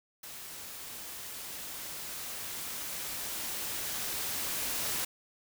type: noise with level ramp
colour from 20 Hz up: white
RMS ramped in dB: -45 to -33 dBFS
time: 0.23-5.05 s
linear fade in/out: 5 ms
effects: none